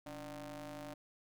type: ring-modulated tone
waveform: sawtooth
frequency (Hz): 155.56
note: D#3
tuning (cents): 0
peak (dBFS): -38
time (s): 0.06-0.94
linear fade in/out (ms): 5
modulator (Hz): 441
effects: none